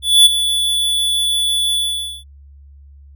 square tone with ADSR envelope, 3449 Hz, A7, 35 cents flat, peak -4 dBFS, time 0.02-2.24 s, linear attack 240 ms, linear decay 15 ms, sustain -11 dB, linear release 490 ms, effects added 70 Hz sine -39 dBFS peak until 3.15 s

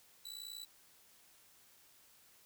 sawtooth tone with amplitude modulation, 3955 Hz, B7, 2 cents sharp, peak -39 dBFS, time 0.25-0.65 s, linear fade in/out 5 ms, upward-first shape sine, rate 60.6 Hz, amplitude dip 85%, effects white hiss -65 dBFS RMS until 2.45 s

